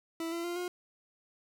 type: tone with pitch steps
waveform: 40% pulse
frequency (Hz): 329.4 / 338.3 / 347.4 / 356.7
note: E4 / E4 / F4 / F4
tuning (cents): -1 / +45 / -9 / +37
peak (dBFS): -33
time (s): 0.2-0.68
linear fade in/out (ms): 2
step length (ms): 120
effects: none